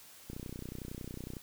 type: click train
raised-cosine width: 3 ms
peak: -29 dBFS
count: 34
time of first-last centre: 0.3-1.368 s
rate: 30.9 Hz
effects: white hiss -55 dBFS RMS until 1.42 s